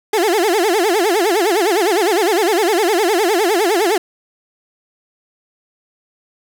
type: tone with vibrato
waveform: 30% pulse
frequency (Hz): 386.5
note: G4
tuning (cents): -24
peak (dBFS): -10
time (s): 0.13-3.98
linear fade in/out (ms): 5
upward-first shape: sine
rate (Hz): 9.8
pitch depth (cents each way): 250
effects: none